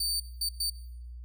sawtooth tone bursts at uneven times, 4584 Hz, D8, 43 cents flat, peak -25 dBFS, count 3, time 0-0.2 / 0.41-0.49 / 0.6-0.7 s, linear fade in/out 5 ms, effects noise-tail reverb RT60 0.8 s tail -18 dB re dry + added 60 Hz sine -40 dBFS peak until 1.24 s

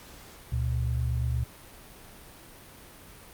sine tone pair together, 71 / 119.41 Hz, C#2 / A#2, +42 / +42 cents, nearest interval major sixth, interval 900 cents, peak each -28 dBFS, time 0.52-1.44 s, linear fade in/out 5 ms, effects pink hiss -49 dBFS RMS until 3.33 s + Opus 48 kbps

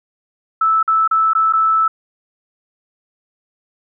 sine tone with dropouts, 1313 Hz, E6, 7 cents flat, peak -11 dBFS, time 0.61-1.88 s, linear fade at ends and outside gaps 5 ms, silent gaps 0.829-0.877 / 1.077-1.111 / 1.334-1.35 / 1.526-1.534 s, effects none

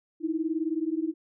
sine beating tone pair, 311.1 / 330.1 Hz, D#4 / E4, 0 / +2 cents, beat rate 19 Hz, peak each -29 dBFS, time 0.2-1.14 s, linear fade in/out 50 ms, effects none

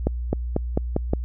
accelerating click train, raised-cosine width 2 ms, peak -7 dBFS, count 6, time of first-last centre 0.07-1.135 s, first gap 260 ms, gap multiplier 0.9, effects added 60 Hz sine -25 dBFS peak until 1.24 s

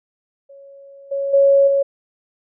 sine tone with level steps, 554.4 Hz, C#5, in tune, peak -39 / -19 / -9 / -13 dBFS, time 0.49-1.83 s, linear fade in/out 10 ms, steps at 1.11 / 1.33 / 1.67 s, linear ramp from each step 10 ms, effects none

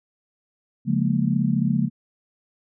sine chord, Bb minor seventh, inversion first, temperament just, 139.85 / 174.81 / 209.8 / 233.1 Hz, Db3 / F3 / Ab3 / Bb3, +16 / +2 / +18 / 0 cents, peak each -24 dBFS, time 0.85-1.9 s, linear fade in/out 50 ms, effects none

